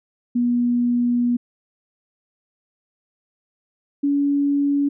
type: tone pair in turn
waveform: sine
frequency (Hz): 241.8 / 283.8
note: B3 / C#4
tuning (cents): -36 / +41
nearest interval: minor third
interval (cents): 277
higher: second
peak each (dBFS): -16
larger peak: neither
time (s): 0.35-1.37 / 4.03-4.89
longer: first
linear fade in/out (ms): 10
effects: none